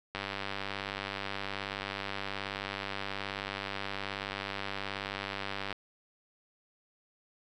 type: click train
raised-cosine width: 0.3 ms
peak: -19 dBFS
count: 552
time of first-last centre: 0.15-5.727 s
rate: 98.8 Hz
effects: none